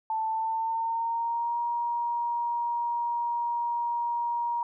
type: tone with pitch glide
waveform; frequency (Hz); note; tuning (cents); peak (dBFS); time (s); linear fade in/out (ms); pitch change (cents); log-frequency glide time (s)
sine; 883 to 946.4; A5 to A#5; +6 to +26; -26; 0.1-4.63; 2; +120; 0.26-1.59
effects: none